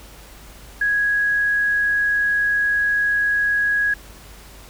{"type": "tone", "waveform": "sine", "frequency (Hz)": 1661.2, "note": "G#6", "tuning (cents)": 0, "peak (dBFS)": -16, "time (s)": [0.81, 3.94], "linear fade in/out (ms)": 5, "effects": ["added 50 Hz sine -43 dBFS peak until 4.69 s", "pink hiss -44 dBFS RMS until 4.69 s"]}